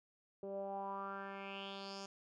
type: tone with low-pass filter sweep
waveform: 10% pulse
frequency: 196.4 Hz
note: G3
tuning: 4 cents sharp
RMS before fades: -45 dBFS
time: 0.43-2.06 s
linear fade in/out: 2 ms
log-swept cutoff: 470 to 6100 Hz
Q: 4.9
effects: none